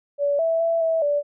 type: tone with pitch steps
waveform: sine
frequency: 572 / 657 / 665 / 652 / 581 Hz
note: D5 / E5 / E5 / E5 / D5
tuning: -46 / -6 / +15 / -19 / -19 cents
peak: -18 dBFS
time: 0.18-1.23 s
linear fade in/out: 50 ms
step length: 210 ms
effects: none